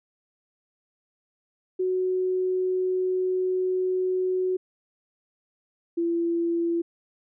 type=tone pair in turn; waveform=sine; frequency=370 / 338.6 Hz; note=F#4 / E4; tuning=0 / +46 cents; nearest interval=major second; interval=154 cents; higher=first; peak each=-22 dBFS; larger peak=neither; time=1.79-4.57 / 5.97-6.82 s; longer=first; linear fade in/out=10 ms; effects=none